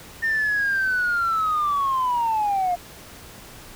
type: linear sweep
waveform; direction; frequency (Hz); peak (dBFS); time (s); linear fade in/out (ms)
sine; down; 1821 to 696; -18; 0.22-2.76; 20
effects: tanh soft clip ceiling -16 dBFS + pink hiss -43 dBFS RMS until 3.75 s